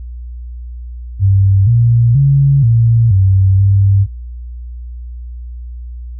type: tone with pitch steps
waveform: sine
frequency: 97.5 / 117.7 / 139.2 / 115.4 / 95.8 / 98.6 Hz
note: G2 / A#2 / C#3 / A#2 / G2 / G2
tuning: -9 / +17 / +8 / -17 / -39 / +11 cents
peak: -6 dBFS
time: 1.19-4.07 s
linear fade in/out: 50 ms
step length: 480 ms
effects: added 60 Hz sine -24 dBFS peak until 6.19 s